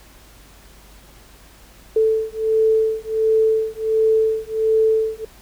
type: beating tone pair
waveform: sine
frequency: 440 / 441.4 Hz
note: A4 / A4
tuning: 0 / +5 cents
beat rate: 1.4 Hz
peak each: -18 dBFS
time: 1.96-5.25 s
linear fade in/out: 5 ms
effects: added 50 Hz sine -47 dBFS peak until 5.41 s + pink hiss -48 dBFS RMS until 5.41 s